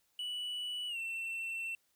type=tone with pitch glide; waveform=triangle; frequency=2955 to 2694 Hz; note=F#7 to E7; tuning=-3 to +37 cents; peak=-35 dBFS; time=0.19-1.75 s; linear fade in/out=2 ms; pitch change=-160 cents; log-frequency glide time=0.88-0.98 s; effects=white hiss -75 dBFS RMS until 1.95 s